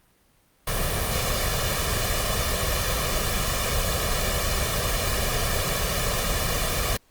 pink noise with comb filter, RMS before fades -25 dBFS, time 0.67-6.97 s, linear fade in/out 5 ms, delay 1.7 ms, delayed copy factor +0.65, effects pink hiss -62 dBFS RMS until 7.1 s + Opus 32 kbps

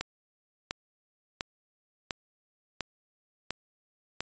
click train, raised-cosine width 0.2 ms, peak -14 dBFS, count 7, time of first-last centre 0.01-4.206 s, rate 1.43 Hz, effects resampled to 16000 Hz

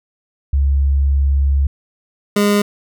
sine / 25% pulse tone pair in turn, 69.3 / 205.2 Hz, C#2 / G#3, 0 / -21 cents, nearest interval octave + perfect fifth, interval 1879 cents, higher second, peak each -11 / -8 dBFS, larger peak second, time 0.53-1.67 / 2.36-2.62 s, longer first, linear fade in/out 5 ms, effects none

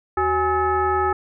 sine tone with frequency modulation, 830.6 Hz, G#5, in tune, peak -17 dBFS, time 0.17-1.13 s, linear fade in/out 5 ms, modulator 455 Hz, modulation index 1.4, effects none

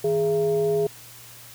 sine tone with frequency modulation, 415.3 Hz, G#4, in tune, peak -19 dBFS, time 0.04-0.87 s, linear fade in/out 5 ms, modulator 256 Hz, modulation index 0.55, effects added 119 Hz sine -52 dBFS peak until 1.54 s + white hiss -45 dBFS RMS until 1.54 s

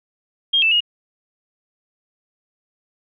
sine tone with pitch steps, 3227 / 2647 / 2872 Hz, G7 / E7 / F7, +50 / +7 / +48 cents, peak -13 dBFS, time 0.53-0.806 s, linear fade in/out 10 ms, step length 92 ms, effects none

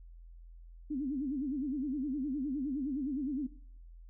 sine tone with vibrato, 277.2 Hz, C#4, in tune, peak -32 dBFS, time 0.9-3.47 s, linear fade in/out 10 ms, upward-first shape sine, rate 9.7 Hz, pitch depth 170 cents each way, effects noise-tail reverb RT60 0.6 s tail -19 dB re dry + added 42 Hz sine -49 dBFS peak until 4.09 s

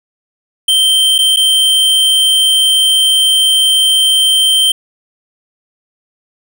square tone with dropouts, 3127 Hz, G7, 5 cents flat, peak -8 dBFS, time 0.68-4.72 s, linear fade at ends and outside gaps 5 ms, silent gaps 1.182-1.187 / 1.362-1.369 s, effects 8-bit

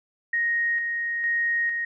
sine tone with tremolo, 1870 Hz, A#6, 5 cents sharp, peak -21 dBFS, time 0.33-1.85 s, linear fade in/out 5 ms, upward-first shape square, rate 1.1 Hz, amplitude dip 35%, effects none

